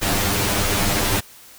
pink noise with comb filter, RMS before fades -20 dBFS, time 0.01-1.21 s, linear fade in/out 20 ms, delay 10 ms, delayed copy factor +1, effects white hiss -45 dBFS RMS until 1.58 s

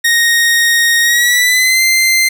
sawtooth tone with pitch glide, 1864.7 to 2081 Hz, A#6 to C7, 0 to -10 cents, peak -5 dBFS, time 0.04-2.29 s, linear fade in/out 10 ms, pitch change +190 cents, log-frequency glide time 1.01-1.82 s, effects none

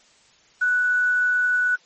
sine tone with quantisation, 1480 Hz, F#6, in tune, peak -17 dBFS, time 0.61-1.76 s, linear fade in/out 10 ms, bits 7, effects white hiss -56 dBFS RMS until 1.85 s + MP3 32 kbps

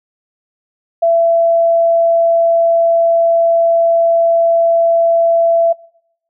sine tone, 670 Hz, E5, 28 cents sharp, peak -8 dBFS, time 1.02-5.73 s, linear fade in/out 10 ms, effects noise-tail reverb RT60 0.8 s tail -25 dB re dry

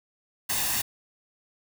white noise with comb filter, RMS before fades -27 dBFS, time 0.49-0.82 s, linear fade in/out 10 ms, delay 1.1 ms, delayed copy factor +0.55, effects none

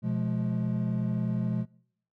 triangle chord, F diminished, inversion second, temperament equal with one note detuned, 123.47 / 174.61 / 211.4 Hz, Cb3 / F3 / Ab3, 0 / 0 / +31 cents, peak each -28 / -29 / -28 dBFS, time 0.02-1.66 s, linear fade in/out 50 ms, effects noise-tail reverb RT60 0.7 s tail -25 dB re dry + tanh soft clip ceiling -15 dBFS

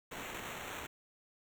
white noise with sample-and-hold, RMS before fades -44 dBFS, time 0.11-0.87 s, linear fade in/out 10 ms, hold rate 4900 Hz, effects none

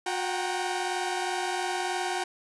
sawtooth tone cluster, 361.4 / 742 / 785 / 933 Hz, F#4 / F#5 / G5 / A#5, -41 / +5 / +2 / +1 cents, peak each -29 / -30 / -29 / -33 dBFS, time 0.06-2.24 s, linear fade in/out 5 ms, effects resampled to 24000 Hz

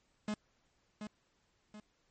45% pulse tone with echo, 211.5 Hz, G#3, 32 cents sharp, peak -34 dBFS, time 0.28-0.34 s, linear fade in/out 2 ms, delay 730 ms, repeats 2, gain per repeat -7 dB, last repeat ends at 1.8 s, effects pink hiss -75 dBFS RMS until 2.1 s + MP3 32 kbps

